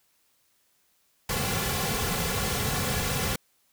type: noise with comb filter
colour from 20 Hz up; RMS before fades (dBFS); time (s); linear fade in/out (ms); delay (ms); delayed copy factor
pink; -28; 1.29-3.36; 5; 3.2; -0.75
effects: white hiss -68 dBFS RMS until 3.72 s